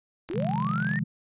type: click train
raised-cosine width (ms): 0.3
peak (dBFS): -24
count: 31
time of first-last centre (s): 0.29-0.958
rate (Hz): 44.9
type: linear sweep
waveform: sine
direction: up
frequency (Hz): 307.8 to 1864.7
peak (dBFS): -29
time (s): 0.3-0.99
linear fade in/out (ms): 0
type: chord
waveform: sine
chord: F minor seventh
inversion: second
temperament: equal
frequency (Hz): 130.81 / 155.56 / 174.61 / 207.7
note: C3 / Eb3 / F3 / Ab3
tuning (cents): 0 / 0 / 0 / 0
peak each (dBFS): -32 / -31 / -32 / -30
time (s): 0.34-1.04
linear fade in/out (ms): 10
effects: resampled to 8000 Hz